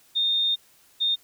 sine tone pair in turn, 3655 / 3655 Hz, A#7 / A#7, -35 / -35 cents, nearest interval unison, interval 0 cents, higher neither, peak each -20 dBFS, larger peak neither, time 0.15-0.56 / 1-1.16 s, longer first, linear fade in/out 20 ms, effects white hiss -58 dBFS RMS until 1.23 s

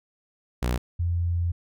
sawtooth / sine tone pair in turn, 61.1 / 86.17 Hz, B1 / F2, -18 / -23 cents, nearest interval tritone, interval 595 cents, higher second, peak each -19 / -22 dBFS, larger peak first, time 0.62-0.78 / 0.99-1.52 s, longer second, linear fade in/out 10 ms, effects none

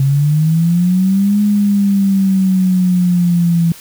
sine linear two-way sweep, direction up then down, 133.8 to 207.7 to 166.5 Hz, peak -9 dBFS, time 0-3.72 s, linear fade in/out 2 ms, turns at 1.41 s, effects white hiss -37 dBFS RMS until 3.8 s

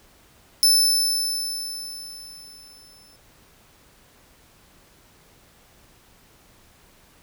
sawtooth tone with exponential decay, 5274 Hz, E8, in tune, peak -10 dBFS, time 0.63-3.16 s, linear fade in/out 0 ms, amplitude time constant 550 ms, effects pink hiss -55 dBFS RMS until 7.22 s

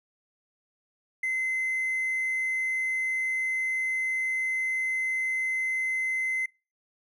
triangle tone with hard clipping, 2057 Hz, C7, 30 cents flat, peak -26 dBFS, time 1.23-6.46 s, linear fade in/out 5 ms, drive 4 dB, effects noise-tail reverb RT60 0.3 s tail -25 dB re dry

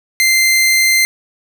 sawtooth tone, 2083 Hz, C7, 8 cents flat, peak -6 dBFS, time 0.2-1.05 s, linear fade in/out 0 ms, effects none

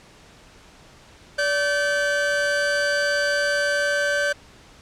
45% pulse tone pair together, 578 / 1541.5 Hz, D5 / G6, -28 / -29 cents, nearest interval octave + perfect fourth, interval 1699 cents, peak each -23 / -22 dBFS, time 1.38-4.33 s, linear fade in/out 10 ms, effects pink hiss -49 dBFS RMS until 4.81 s + low-pass 7000 Hz 12 dB/octave

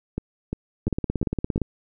two click trains, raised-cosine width 3 ms, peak -13 / -11 dBFS, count 5 / 14, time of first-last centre 0.18-1.579 / 0.87-1.617 s, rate 2.86 / 17.4 Hz, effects none

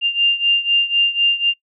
sine beating tone pair, 2794 / 2798 Hz, F7 / F7, 0 / +3 cents, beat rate 4 Hz, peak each -15 / -18 dBFS, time 0.01-1.54 s, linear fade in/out 50 ms, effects noise-tail reverb RT60 0.1 s tail -23 dB re dry

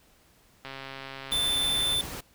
click train, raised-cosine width 0.3 ms, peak -23 dBFS, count 175, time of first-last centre 0.65-1.939 s, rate 135 Hz
pink noise, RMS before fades -38 dBFS, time 1.31-2.21 s, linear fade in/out 10 ms
square tone, 3537 Hz, A7, 8 cents sharp, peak -25 dBFS, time 1.32-2.01 s, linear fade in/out 0 ms
effects pink hiss -61 dBFS RMS until 2.34 s

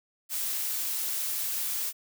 blue noise, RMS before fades -31 dBFS, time 0.29-1.93 s, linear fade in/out 50 ms, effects none

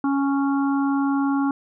harmonic tone, 277.2 Hz, C#4, in tune, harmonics 1 / 3 / 4 / 5, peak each -19 / -29 / -31 / -33 dBFS, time 0.04-1.51 s, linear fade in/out 2 ms, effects none

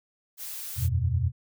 blue noise, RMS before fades -37 dBFS, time 0.37-0.89 s, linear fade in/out 50 ms
sine chord, E suspended second, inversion none, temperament equal, 82.41 / 92.5 / 123.47 Hz, E2 / F#2 / B2, 0 / 0 / 0 cents, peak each -27 dBFS, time 0.76-1.32 s, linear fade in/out 50 ms
effects none

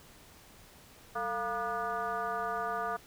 sine tone with frequency modulation, 953 Hz, A#5, 38 cents sharp, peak -31 dBFS, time 1.15-2.97 s, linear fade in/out 10 ms, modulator 253 Hz, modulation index 1.9, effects pink hiss -56 dBFS RMS until 3.06 s

